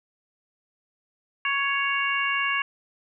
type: harmonic tone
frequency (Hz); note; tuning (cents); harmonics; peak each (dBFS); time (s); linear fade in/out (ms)
556; C#5; +5; 2 / 3 / 4 / 5; -28 / -28 / -28 / -28; 1.45-2.62; 2
effects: none